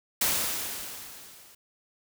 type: noise with level ramp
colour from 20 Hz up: white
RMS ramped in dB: -24 to -54 dBFS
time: 0.21-1.55 s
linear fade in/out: 5 ms
effects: none